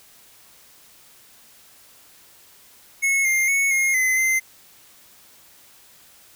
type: tone with pitch steps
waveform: square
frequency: 2188 / 2112 / 2208 / 2142 / 2041 / 2074 Hz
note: C#7 / C7 / C#7 / C7 / C7 / C7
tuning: -23 / +16 / -7 / +40 / -44 / -16 cents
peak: -18 dBFS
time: 3.02-4.4 s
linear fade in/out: 20 ms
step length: 230 ms
effects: white hiss -51 dBFS RMS until 6.35 s